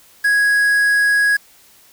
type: tone with quantisation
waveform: triangle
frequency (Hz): 1661.2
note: G#6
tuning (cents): 0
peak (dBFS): -10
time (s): 0.24-1.37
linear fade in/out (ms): 10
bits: 5
effects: white hiss -49 dBFS RMS until 1.92 s